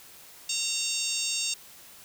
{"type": "harmonic tone", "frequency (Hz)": 919, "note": "A#5", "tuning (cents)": -25, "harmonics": [3, 4, 5, 6, 7, 8, 9], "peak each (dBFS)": [-35, -35, -35, -35, -35, -35, -35], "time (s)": [0.49, 1.54], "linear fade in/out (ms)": 5, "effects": ["white hiss -50 dBFS RMS until 2.04 s"]}